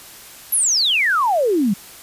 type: exponential sweep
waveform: sine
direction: down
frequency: 11940 to 185 Hz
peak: -14 dBFS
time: 0.52-1.74 s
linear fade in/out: 10 ms
effects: white hiss -40 dBFS RMS until 2.02 s + resampled to 32000 Hz